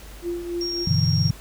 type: tone with tremolo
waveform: sine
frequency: 346.3 Hz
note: F4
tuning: 15 cents flat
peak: -23 dBFS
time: 0.22-0.87 s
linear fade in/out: 50 ms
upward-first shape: triangle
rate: 3.5 Hz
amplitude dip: 65%
type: tone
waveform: sine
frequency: 5570 Hz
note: F8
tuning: 5 cents flat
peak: -26 dBFS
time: 0.61-1.3 s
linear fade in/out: 2 ms
type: chord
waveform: sine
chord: E minor seventh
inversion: first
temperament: equal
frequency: 98 / 123.47 / 146.83 / 164.81 Hz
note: G2 / B2 / D3 / E3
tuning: 0 / 0 / 0 / 0 cents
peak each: -23 dBFS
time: 0.87-1.31 s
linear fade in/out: 5 ms
effects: added 50 Hz sine -41 dBFS peak until 1.4 s + pink hiss -45 dBFS RMS until 1.4 s